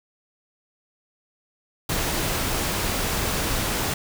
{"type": "noise", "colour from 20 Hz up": "pink", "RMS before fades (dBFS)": -25, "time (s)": [1.89, 3.94], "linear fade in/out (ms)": 5, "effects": []}